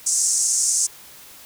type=band-pass noise; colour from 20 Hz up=pink; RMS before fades=-20 dBFS; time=0.06-0.87 s; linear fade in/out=10 ms; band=5900 to 9100 Hz; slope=48 dB/octave; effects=white hiss -44 dBFS RMS until 1.45 s